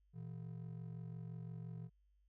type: ring-modulated tone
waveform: triangle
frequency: 141.6 Hz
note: C#3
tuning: 37 cents sharp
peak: -40 dBFS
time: 0.13-1.9 s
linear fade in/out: 50 ms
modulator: 22.9 Hz
effects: added 50 Hz sine -70 dBFS peak until 2.28 s